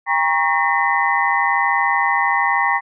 sine tone cluster, 801 / 942 / 1103 / 1834 / 2007 Hz, G5 / A#5 / C#6 / A#6 / B6, +37 / +18 / -9 / -29 / +27 cents, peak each -21 dBFS, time 0.06-2.81 s, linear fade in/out 50 ms, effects none

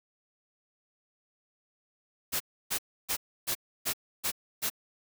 white noise bursts, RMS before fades -30 dBFS, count 7, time 2.32-4.701 s, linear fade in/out 20 ms, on 83 ms, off 300 ms, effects none

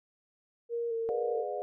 sine tone with vibrato, 462.5 Hz, A#4, 14 cents flat, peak -30 dBFS, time 0.69-1.45 s, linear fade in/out 50 ms, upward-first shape square, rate 2.3 Hz, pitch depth 24 cents each way
sine chord, G# diminished seventh, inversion none, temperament just, 415.3 / 498.4 / 598 / 717.6 Hz, G#4 / B4 / D5 / F5, 0 / +16 / +31 / +47 cents, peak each -38 dBFS, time 1.09-1.62 s, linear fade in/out 0 ms
effects none

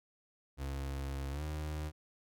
35% pulse tone with pitch glide, 68.5 to 76.45 Hz, C#2 to D#2, -20 to -30 cents, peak -35 dBFS, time 0.57-1.92 s, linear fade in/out 50 ms, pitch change +190 cents, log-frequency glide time 1.31-1.43 s, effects none

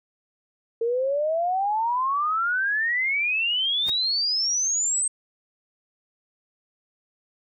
sine exponential sweep, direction up, 452.2 to 8400 Hz, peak -21 dBFS, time 0.81-5.08 s, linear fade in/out 5 ms
pink noise with exponential growth, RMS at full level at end -30 dBFS, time 3.81-3.9 s, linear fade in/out 5 ms, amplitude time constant 18 ms
effects none

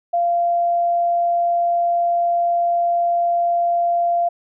sine tone, 691 Hz, F5, 19 cents flat, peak -15 dBFS, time 0.13-4.29 s, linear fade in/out 10 ms, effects none

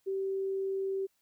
sine tone, 386.9 Hz, G4, 23 cents flat, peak -30 dBFS, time 0.06-1.07 s, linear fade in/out 20 ms, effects white hiss -75 dBFS RMS until 1.21 s

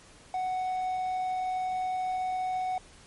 triangle tone, 742 Hz, F#5, 5 cents sharp, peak -26 dBFS, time 0.34-2.78 s, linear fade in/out 2 ms, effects pink hiss -54 dBFS RMS until 3.06 s + MP3 48 kbps

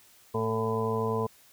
harmonic tone, 111.6 Hz, A2, 25 cents sharp, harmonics 1 / 2 / 4 / 5 / 6 / 7 / 8 / 9, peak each -33 / -34 / -29 / -42 / -40 / -43 / -41 / -33 dBFS, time 0.34-1.27 s, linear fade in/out 10 ms, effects white hiss -58 dBFS RMS until 1.52 s

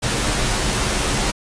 pink noise with comb filter, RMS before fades -20 dBFS, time 0.02-1.32 s, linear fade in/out 20 ms, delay 12 ms, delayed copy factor -0.55, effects resampled to 22050 Hz

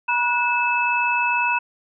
sine tone cluster, 962 / 1469 / 2611 Hz, B5 / F#6 / E7, -46 / -13 / -17 cents, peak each -21 / -26 / -21 dBFS, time 0.08-1.59 s, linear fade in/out 10 ms, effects none

